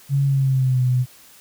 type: tone with pitch glide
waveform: sine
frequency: 139.1 to 126.09 Hz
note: C#3 to B2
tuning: +6 to +36 cents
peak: -15 dBFS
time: 0.09-1.06 s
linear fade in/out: 50 ms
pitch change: -170 cents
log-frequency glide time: 0.25-0.83 s
effects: white hiss -48 dBFS RMS until 1.4 s